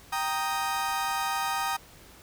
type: chord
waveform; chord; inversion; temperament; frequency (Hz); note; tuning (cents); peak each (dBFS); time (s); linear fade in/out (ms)
35% pulse; Eb major; first; equal; 784 / 932.3 / 1244.5; G5 / Bb5 / Eb6; 0 / 0 / 0; -30; 0.12-1.77; 10
effects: pink hiss -52 dBFS RMS until 2.22 s